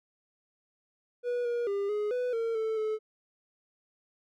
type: tone with pitch steps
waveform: triangle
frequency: 486.7 / 476.9 / 400.5 / 418.4 / 496.4 / 456.9 / 441.9 / 433.1 Hz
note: B4 / A#4 / G4 / G#4 / B4 / A#4 / A4 / A4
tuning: -25 / +39 / +37 / +13 / +9 / -35 / +7 / -27 cents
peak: -26 dBFS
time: 1.23-2.99 s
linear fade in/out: 50 ms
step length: 220 ms
effects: none